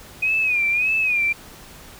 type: tone with vibrato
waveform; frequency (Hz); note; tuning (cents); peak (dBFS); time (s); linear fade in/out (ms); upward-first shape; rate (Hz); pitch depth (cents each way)
sine; 2481; D#7; -6; -17; 0.22-1.33; 10; sine; 1.7; 100
effects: pink hiss -43 dBFS RMS until 1.99 s